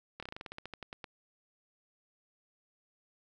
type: slowing click train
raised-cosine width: 0.3 ms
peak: -26 dBFS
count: 15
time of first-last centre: 0.2-1.042 s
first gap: 26 ms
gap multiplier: 1.12
effects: none